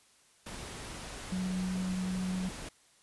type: tone in noise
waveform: sine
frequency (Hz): 185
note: F#3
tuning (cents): 0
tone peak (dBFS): -31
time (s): 1.32-2.49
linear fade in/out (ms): 5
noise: pink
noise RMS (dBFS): -43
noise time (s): 0.46-2.69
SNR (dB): +9
effects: white hiss -64 dBFS RMS until 3.02 s + resampled to 24000 Hz